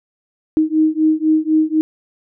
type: beating tone pair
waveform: sine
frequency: 311.1 / 315.1 Hz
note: D#4 / D#4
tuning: 0 / +22 cents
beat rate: 4 Hz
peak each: -15 dBFS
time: 0.57-1.81 s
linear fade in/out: 0 ms
effects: none